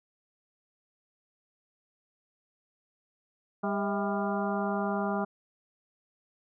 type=harmonic tone with a mistuned harmonic; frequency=199.9 Hz; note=G3; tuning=34 cents sharp; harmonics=1 / 2 / 3 / 4 / 5 / 6 / 7; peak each=-31 / -35 / -35 / -35 / -40 / -38 / -40 dBFS; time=3.63-5.25 s; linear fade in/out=10 ms; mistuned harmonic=3; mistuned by=+110 cents; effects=none